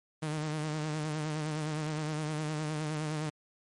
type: tone with vibrato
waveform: sawtooth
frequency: 153.5 Hz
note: D#3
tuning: 23 cents flat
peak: -28 dBFS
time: 0.22-3.3 s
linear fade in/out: 10 ms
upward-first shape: sine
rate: 9.7 Hz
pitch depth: 46 cents each way
effects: MP3 48 kbps